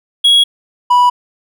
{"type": "tone pair in turn", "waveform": "triangle", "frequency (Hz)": [3322, 981.9], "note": ["G#7", "B5"], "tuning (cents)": [0, -10], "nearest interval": "octave + major sixth", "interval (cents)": 2110, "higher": "first", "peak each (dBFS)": -4, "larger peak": "neither", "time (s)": [[0.24, 0.44], [0.9, 1.1]], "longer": "neither", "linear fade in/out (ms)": 10, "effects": []}